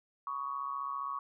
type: tone with amplitude modulation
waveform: sine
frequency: 1119 Hz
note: C#6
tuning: 16 cents sharp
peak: -31 dBFS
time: 0.27-1.19 s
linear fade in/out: 2 ms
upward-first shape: sine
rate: 135 Hz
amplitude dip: 75%
effects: none